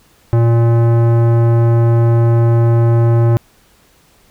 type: tone with tanh clipping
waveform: sine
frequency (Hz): 116.54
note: A#2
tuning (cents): 0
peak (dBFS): -10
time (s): 0.33-3.37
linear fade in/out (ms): 0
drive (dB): 17
effects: pink hiss -51 dBFS RMS until 4.3 s